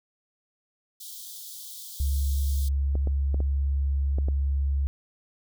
white high-pass noise, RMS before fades -41 dBFS, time 1-2.69 s, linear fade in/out 10 ms, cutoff 3200 Hz, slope 96 dB/octave
sine tone, 69.3 Hz, C#2, in tune, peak -22 dBFS, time 2-4.87 s, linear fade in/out 0 ms
clicks, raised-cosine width 2 ms, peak -21 dBFS, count 6, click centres 2.954 / 3.073 / 3.344 / 3.404 / 4.185 / 4.285 s
effects none

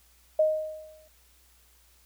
sine tone with exponential decay, 622.3 Hz, D#5, in tune, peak -17 dBFS, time 0.39-1.08 s, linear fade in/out 5 ms, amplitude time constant 150 ms, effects added 60 Hz sine -62 dBFS peak until 2.05 s + white hiss -62 dBFS RMS until 2.05 s

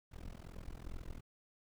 brown noise with amplitude modulation, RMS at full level -43 dBFS, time 0.11-1.21 s, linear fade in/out 20 ms, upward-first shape sine, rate 42.4 Hz, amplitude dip 100%, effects none

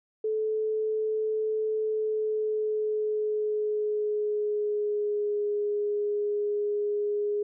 sine tone with pitch glide, 434.2 to 414.1 Hz, A4 to G#4, -23 to -5 cents, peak -25 dBFS, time 0.24-7.43 s, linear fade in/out 5 ms, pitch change -82 cents, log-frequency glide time 1.76-5.45 s, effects none

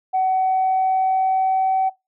sine tone with pitch glide, 753 to 761.3 Hz, F#5 to F#5, +30 to +49 cents, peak -15 dBFS, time 0.13-1.9 s, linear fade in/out 20 ms, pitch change +19 cents, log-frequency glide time 0.25-1.74 s, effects noise-tail reverb RT60 0.2 s tail -20 dB re dry + tanh soft clip ceiling -12 dBFS

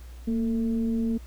sine tone with frequency modulation, 229.4 Hz, A#3, 28 cents flat, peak -23 dBFS, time 0.27-1.18 s, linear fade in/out 10 ms, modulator 216 Hz, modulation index 0.44, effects added 60 Hz sine -40 dBFS peak until 1.26 s + pink hiss -55 dBFS RMS until 1.26 s

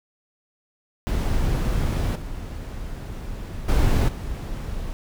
brown noise with level steps, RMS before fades -22 / -32 / -18 / -30 dBFS, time 1.07-4.93 s, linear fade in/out 0 ms, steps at 2.15 / 3.68 / 4.08 s, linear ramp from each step 10 ms, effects none

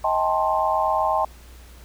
sine chord, A half-diminished seventh, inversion second, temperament just, 633.6 / 792 / 880 / 1056 Hz, Eb5 / G5 / A5 / C6, +31 / +18 / 0 / +16 cents, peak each -24 dBFS, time 0.04-1.25 s, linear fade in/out 5 ms, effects added 60 Hz sine -43 dBFS peak until 1.84 s + pink hiss -50 dBFS RMS until 1.84 s

